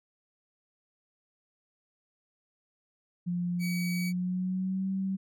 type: tone with pitch glide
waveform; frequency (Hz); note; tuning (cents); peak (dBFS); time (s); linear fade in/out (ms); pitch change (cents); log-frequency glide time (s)
sine; 175.9 to 191.82; F3 to G3; +13 to -37; -28; 3.26-5.17; 20; +150; 3.92-4.89
type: tone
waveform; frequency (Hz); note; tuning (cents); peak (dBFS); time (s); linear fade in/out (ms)
sawtooth; 2267; C#7; +38; -33; 3.59-4.13; 50
effects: none